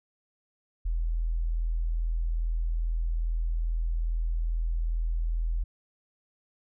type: tone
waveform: sine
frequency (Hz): 41.2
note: E1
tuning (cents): 0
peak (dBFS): -25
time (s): 0.85-5.64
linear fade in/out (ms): 10
effects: none